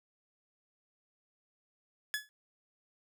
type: tone with exponential decay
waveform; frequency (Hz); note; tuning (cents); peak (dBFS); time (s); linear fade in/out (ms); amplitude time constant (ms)
sawtooth; 1704; G#6; +44; -25; 2.14-2.29; 0; 32
effects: none